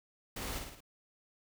pink noise with echo, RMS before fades -41 dBFS, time 0.36-0.59 s, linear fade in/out 5 ms, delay 54 ms, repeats 4, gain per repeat -4 dB, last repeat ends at 0.806 s, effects none

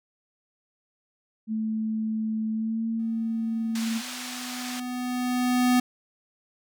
sine tone with pitch glide, 219.2 to 226.1 Hz, A3 to A3, -6 to +47 cents, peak -25 dBFS, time 1.47-4.02 s, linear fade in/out 50 ms, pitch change +53 cents, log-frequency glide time 2.52-2.85 s
square tone with exponential growth, 249 Hz, B3, 14 cents sharp, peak -18 dBFS, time 2.99-5.8 s, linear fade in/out 5 ms, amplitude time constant 610 ms
white band-pass noise, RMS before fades -37 dBFS, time 3.75-4.8 s, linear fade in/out 5 ms, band 840 to 6300 Hz, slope 12 dB/octave
effects none

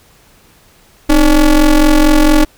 square ring-modulated tone, 141.8 Hz, C#3, 40 cents sharp, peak -3 dBFS, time 1.09-2.45 s, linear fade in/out 10 ms, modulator 164 Hz, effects pink hiss -47 dBFS RMS until 2.57 s

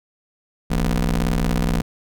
25% pulse ring-modulated tone, 61.74 Hz, B1, in tune, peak -11 dBFS, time 0.7-1.82 s, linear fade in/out 10 ms, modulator 101 Hz, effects none

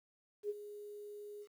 sine tone with ADSR envelope, 414.4 Hz, G#4, 4 cents flat, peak -33 dBFS, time 0.43-1.48 s, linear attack 65 ms, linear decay 32 ms, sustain -13 dB, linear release 64 ms, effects 11-bit

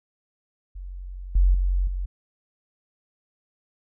sine tone with level steps, 45.62 Hz, F#1, 24 cents flat, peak -33 / -14 / -19 / -25 dBFS, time 0.75-2.06 s, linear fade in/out 10 ms, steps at 1.35 / 1.54 / 1.87 s, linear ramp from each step 5 ms, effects none

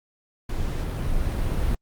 brown noise with level ramp, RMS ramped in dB -27 to -22 dBFS, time 0.49-1.75 s, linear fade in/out 5 ms, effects Opus 48 kbps

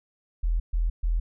sine tone bursts, 41.2 Hz, E1, in tune, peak -21 dBFS, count 3, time 0.43-1.2 s, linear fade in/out 10 ms, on 170 ms, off 130 ms, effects none

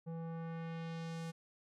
square tone with low-pass filter sweep, 164.81 Hz, E3, in tune, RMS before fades -43 dBFS, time 0.06-1.32 s, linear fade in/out 20 ms, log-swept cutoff 620 to 10000 Hz, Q 0.94, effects none

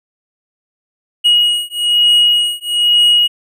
triangle beating tone pair, 2893 / 2894.1 Hz, F#7 / F#7, -40 / -39 cents, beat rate 1.1 Hz, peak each -11 dBFS, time 1.24-3.28 s, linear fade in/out 20 ms, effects none

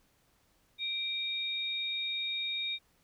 sine tone pair together, 2349 / 3723 Hz, D7 / A#7, 0 / -3 cents, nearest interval minor sixth, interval 797 cents, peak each -38 / -33 dBFS, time 0.78-2.79 s, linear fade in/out 50 ms, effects pink hiss -70 dBFS RMS until 3.03 s

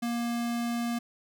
square tone, 236.2 Hz, A#3, 23 cents sharp, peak -29 dBFS, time 0.02-0.99 s, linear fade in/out 10 ms, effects none

